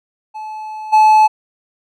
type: tone with level steps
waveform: triangle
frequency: 863 Hz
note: A5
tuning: 34 cents flat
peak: -23 / -4 dBFS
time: 0.34-1.28 s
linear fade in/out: 20 ms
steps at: 0.92 s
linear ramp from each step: 20 ms
effects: none